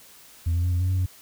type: tone with pitch steps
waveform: sine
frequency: 83.7 / 86.1 / 89.3 / 87.8 / 91.6 / 93 / 91.7 Hz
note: E2 / F2 / F2 / F2 / F#2 / F#2 / F#2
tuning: +27 / -24 / +39 / +10 / -17 / +9 / -15 cents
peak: -18 dBFS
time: 0.46-1.062 s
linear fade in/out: 10 ms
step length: 86 ms
effects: tanh soft clip ceiling -19 dBFS + white hiss -50 dBFS RMS until 1.21 s